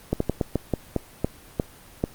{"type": "slowing click train", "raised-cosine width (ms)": 2, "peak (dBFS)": -8, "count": 10, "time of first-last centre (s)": [0.13, 2.039], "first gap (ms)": 74, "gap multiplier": 1.25, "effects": ["pink hiss -48 dBFS RMS until 2.14 s", "Opus 24 kbps"]}